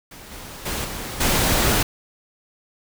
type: noise with level steps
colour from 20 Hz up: pink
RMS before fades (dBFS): -41 / -37 / -26 / -31 / -19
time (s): 0.11-1.83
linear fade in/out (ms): 5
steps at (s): 0.31 / 0.65 / 0.84 / 1.2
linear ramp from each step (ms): 10
effects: none